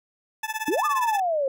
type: tone with tremolo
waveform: 20% pulse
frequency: 872 Hz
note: A5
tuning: 16 cents flat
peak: -19 dBFS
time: 0.43-1.2 s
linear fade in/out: 5 ms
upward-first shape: triangle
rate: 17 Hz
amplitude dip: 100%
type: exponential two-way sweep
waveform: sine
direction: up then down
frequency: 273.9 to 1241 to 525 Hz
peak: -21 dBFS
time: 0.68-1.48 s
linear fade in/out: 2 ms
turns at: 0.85 s
effects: none